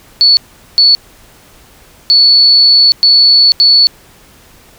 sine tone bursts at uneven times, 4435 Hz, C#8, in tune, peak -3 dBFS, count 5, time 0.21-0.37 / 0.78-0.95 / 2.1-2.92 / 3.03-3.52 / 3.6-3.87 s, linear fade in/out 0 ms, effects pink hiss -42 dBFS RMS until 4.78 s

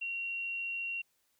sine tone, 2747 Hz, F7, 29 cents flat, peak -34 dBFS, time 0.01-1.02 s, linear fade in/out 10 ms, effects white hiss -75 dBFS RMS until 1.39 s

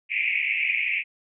white band-pass noise, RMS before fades -25 dBFS, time 0.09-1.04 s, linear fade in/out 50 ms, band 2100 to 2600 Hz, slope 96 dB/octave, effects none

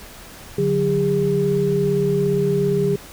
sine tone cluster, 146.8 / 184.2 / 404.5 Hz, D3 / F#3 / G#4, 0 / -7 / -46 cents, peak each -22 / -23 / -18 dBFS, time 0.58-2.96 s, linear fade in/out 5 ms, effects pink hiss -40 dBFS RMS until 3.12 s

